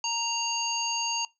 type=harmonic tone; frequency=930 Hz; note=A#5; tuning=4 cents flat; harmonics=1 / 3 / 5 / 7; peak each=-32 / -32 / -32 / -32 dBFS; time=0.04-1.25 s; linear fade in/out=2 ms; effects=noise-tail reverb RT60 0.2 s tail -22 dB re dry